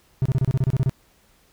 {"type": "tone bursts", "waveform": "triangle", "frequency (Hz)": 132, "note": "C3", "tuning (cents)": 16, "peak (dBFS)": -14, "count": 11, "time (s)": [0.22, 0.895], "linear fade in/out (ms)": 0, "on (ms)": 35, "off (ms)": 29, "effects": ["pink hiss -59 dBFS RMS until 1.52 s"]}